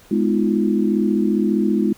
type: chord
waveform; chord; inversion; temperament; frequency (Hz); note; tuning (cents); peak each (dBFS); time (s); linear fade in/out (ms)
sine; F half-diminished seventh; first; just; 209.5 / 251.4 / 314.3 / 349.2; Ab3 / Cb4 / Eb4 / F4; +15 / +31 / +18 / 0; -18 / -23 / -22 / -22; 0.11-1.93; 5
effects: pink hiss -49 dBFS RMS until 1.97 s